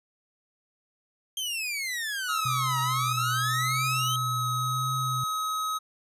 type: exponential two-way sweep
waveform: sawtooth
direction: down then up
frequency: 3195 to 932.3 to 3195 Hz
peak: -26 dBFS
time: 1.37-4.16 s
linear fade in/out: 2 ms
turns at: 2.8 s
type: tone with pitch glide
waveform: square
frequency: 1280 to 1271.2 Hz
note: D#6 to D#6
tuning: +49 to +37 cents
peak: -28 dBFS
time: 2.28-5.79 s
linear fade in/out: 20 ms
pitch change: -12 cents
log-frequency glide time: 4.37-4.46 s
type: tone with vibrato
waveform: sine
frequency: 126.2 Hz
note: B2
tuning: 38 cents sharp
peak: -30 dBFS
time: 2.45-5.24 s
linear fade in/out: 5 ms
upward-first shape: triangle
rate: 0.9 Hz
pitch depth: 62 cents each way
effects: resampled to 32000 Hz